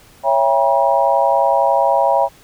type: chord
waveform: sine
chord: C# diminished seventh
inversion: none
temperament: just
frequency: 554.4 / 665.2 / 798.3 / 957.9 Hz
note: C#5 / E5 / G5 / Bb5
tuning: 0 / +16 / +31 / +47 cents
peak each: -17 dBFS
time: 0.23-2.29 s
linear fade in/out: 50 ms
effects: pink hiss -47 dBFS RMS until 2.43 s